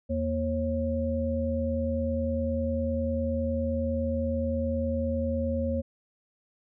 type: tone cluster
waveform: sine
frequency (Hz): 81.8 / 235.6 / 543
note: E2 / A#3 / C#5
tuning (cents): -13 / +19 / -36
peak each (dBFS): -30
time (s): 0.09-5.82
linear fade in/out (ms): 20
effects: none